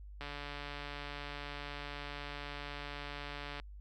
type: click train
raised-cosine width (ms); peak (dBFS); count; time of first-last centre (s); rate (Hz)
0.3; -27; 489; 0.21-3.599; 144
effects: added 50 Hz sine -47 dBFS peak until 3.8 s + Opus 48 kbps